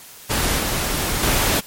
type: noise with level steps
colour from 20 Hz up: pink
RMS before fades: -20 / -22 / -18 dBFS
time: 0.29-1.61 s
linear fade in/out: 20 ms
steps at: 0.59 / 1.23 s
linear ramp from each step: 2 ms
effects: white hiss -41 dBFS RMS until 1.66 s + MP3 64 kbps